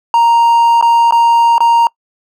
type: tone with dropouts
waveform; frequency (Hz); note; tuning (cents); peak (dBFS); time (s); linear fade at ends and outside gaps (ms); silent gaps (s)
triangle; 932.3; A#5; 0; -4; 0.14-1.87; 1; 0.812-0.825 / 1.109-1.123 / 1.581-1.605
effects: noise-tail reverb RT60 0.1 s tail -24 dB re dry